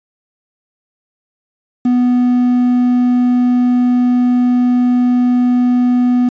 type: tone with quantisation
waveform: triangle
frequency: 246.9 Hz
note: B3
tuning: in tune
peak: -7 dBFS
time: 1.85-6.29 s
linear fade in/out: 5 ms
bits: 6
effects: resampled to 16000 Hz